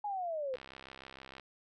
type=linear sweep; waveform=sine; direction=down; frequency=845 to 493.9 Hz; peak=-34 dBFS; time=0.04-0.56 s; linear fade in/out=5 ms
type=click train; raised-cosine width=0.3 ms; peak=-32 dBFS; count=58; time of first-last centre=0.54-1.397 s; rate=66.5 Hz
effects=none